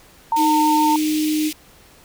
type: tone with vibrato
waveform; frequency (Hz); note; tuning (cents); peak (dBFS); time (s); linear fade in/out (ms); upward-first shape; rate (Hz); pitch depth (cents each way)
sine; 907; A#5; -48; -15; 0.32-0.96; 2; triangle; 6.5; 14
type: tone with pitch glide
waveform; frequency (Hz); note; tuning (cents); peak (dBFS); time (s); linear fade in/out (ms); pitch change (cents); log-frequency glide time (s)
sine; 311.1 to 307.2; D#4 to D#4; 0 to -22; -17; 0.36-1.52; 50; -22; 0.46-0.52
type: high-pass noise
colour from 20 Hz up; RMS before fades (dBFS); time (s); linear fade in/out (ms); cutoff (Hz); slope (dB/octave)
pink; -30; 0.36-1.53; 5; 2200; 48
effects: pink hiss -49 dBFS RMS until 2.04 s